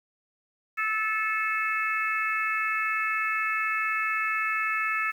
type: harmonic tone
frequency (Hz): 435.9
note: A4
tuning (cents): -16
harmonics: 3 / 4 / 5 / 6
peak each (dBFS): -29 / -30 / -31 / -32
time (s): 0.77-5.12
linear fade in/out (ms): 20
effects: 9-bit